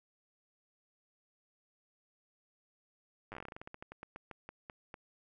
slowing click train, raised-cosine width 0.5 ms, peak -30 dBFS, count 23, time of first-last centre 3.32-4.942 s, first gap 9 ms, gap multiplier 1.17, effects none

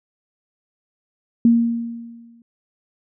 sine tone with exponential decay, 233.1 Hz, A#3, in tune, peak -8 dBFS, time 1.45-2.42 s, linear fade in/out 2 ms, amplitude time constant 210 ms, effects none

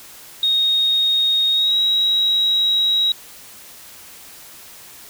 sine tone with pitch glide, 3729 to 3838 Hz, A#7 to A#7, 0 to +50 cents, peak -14 dBFS, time 0.43-3.12 s, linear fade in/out 2 ms, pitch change +50 cents, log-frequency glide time 1.51-1.76 s, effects white hiss -41 dBFS RMS until 5.09 s

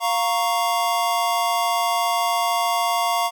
square chord, Bb minor, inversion second, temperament equal, 698.5 / 932.3 / 1108.7 Hz, F5 / Bb5 / Db6, 0 / 0 / 0 cents, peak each -23 / -25 / -25 dBFS, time 0-3.31 s, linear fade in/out 50 ms, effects none

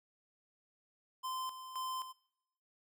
square tone with tremolo, 1034 Hz, C6, 21 cents flat, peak -38 dBFS, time 1.23-2.13 s, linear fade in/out 20 ms, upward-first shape square, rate 1.9 Hz, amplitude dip 65%, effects noise-tail reverb RT60 0.8 s tail -23 dB re dry

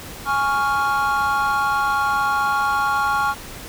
triangle chord, Db major, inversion second, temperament equal, 830.6 / 1108.7 / 1396.9 Hz, Ab5 / Db6 / F6, 0 / 0 / 0 cents, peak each -20 dBFS, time 0.25-3.35 s, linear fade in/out 50 ms, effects pink hiss -36 dBFS RMS until 3.68 s

